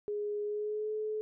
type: tone with pitch glide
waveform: sine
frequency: 415.3 to 429.7 Hz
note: G#4 to A4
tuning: 0 to -41 cents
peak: -32 dBFS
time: 0.08-1.21 s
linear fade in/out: 0 ms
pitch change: +59 cents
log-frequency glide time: 0.44-0.92 s
effects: none